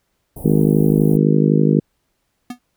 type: band-stop noise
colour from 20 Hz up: pink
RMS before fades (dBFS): -33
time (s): 0.36-1.17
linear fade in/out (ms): 5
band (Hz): 800 to 9700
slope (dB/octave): 48
type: harmonic tone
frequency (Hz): 51.91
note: G#1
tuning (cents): 0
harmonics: 3 / 4 / 5 / 6 / 7 / 8 / 9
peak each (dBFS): -15 / -17 / -19 / -21 / -22 / -23 / -24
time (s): 0.44-1.8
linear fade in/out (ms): 10
type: tone with exponential decay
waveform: square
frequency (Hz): 245.5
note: B3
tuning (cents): -10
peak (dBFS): -24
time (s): 2.5-2.59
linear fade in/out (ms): 5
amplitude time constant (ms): 19
effects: pink hiss -69 dBFS RMS until 2.76 s